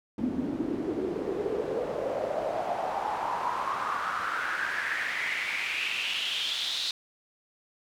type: noise with band-pass filter sweep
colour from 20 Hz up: pink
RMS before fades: -31 dBFS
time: 0.18-6.91 s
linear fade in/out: 2 ms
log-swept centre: 250 to 4000 Hz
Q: 5.2
effects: none